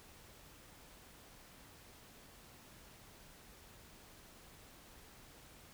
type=silence; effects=pink hiss -59 dBFS RMS until 5.73 s